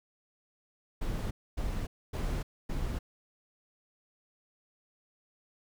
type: noise bursts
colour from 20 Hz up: brown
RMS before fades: -33 dBFS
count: 4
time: 1.01-2.99 s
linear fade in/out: 10 ms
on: 300 ms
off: 260 ms
effects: none